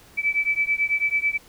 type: beating tone pair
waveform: sine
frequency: 2304 / 2313.1 Hz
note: D7 / D7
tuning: -34 / -27 cents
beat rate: 9.1 Hz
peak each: -23 dBFS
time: 0.17-1.38 s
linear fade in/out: 20 ms
effects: pink hiss -51 dBFS RMS until 1.48 s